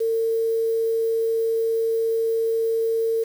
sine tone with quantisation, 452.8 Hz, A4, 50 cents sharp, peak -19 dBFS, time 0-3.24 s, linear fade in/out 10 ms, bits 7, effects none

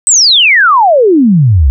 sine exponential sweep, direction down, 8360 to 61.74 Hz, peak -3 dBFS, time 0.07-1.7 s, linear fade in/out 0 ms, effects none

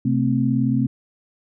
sine tone cluster, 129.3 / 223.1 / 261.8 Hz, C3 / A3 / C4, -20 / +24 / +1 cents, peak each -21 dBFS, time 0.05-0.87 s, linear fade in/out 5 ms, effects none

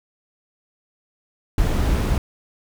brown noise, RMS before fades -19 dBFS, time 1.58-2.18 s, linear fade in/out 2 ms, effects none

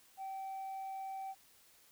sine tone, 772 Hz, G5, 27 cents flat, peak -38 dBFS, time 0.17-1.35 s, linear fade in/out 50 ms, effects tanh soft clip ceiling -39 dBFS + white hiss -65 dBFS RMS until 1.91 s

